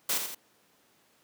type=noise with echo; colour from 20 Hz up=white; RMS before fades=-28 dBFS; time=0.09-0.18 s; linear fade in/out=5 ms; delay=84 ms; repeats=2; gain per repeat=-6 dB; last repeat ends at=0.348 s; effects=pink hiss -65 dBFS RMS until 1.23 s + high-pass 200 Hz 12 dB/octave